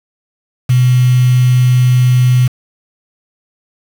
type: tone with quantisation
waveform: sine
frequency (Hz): 125.7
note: B2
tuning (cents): +31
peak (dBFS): -6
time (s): 0.69-2.48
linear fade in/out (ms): 10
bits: 4
effects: none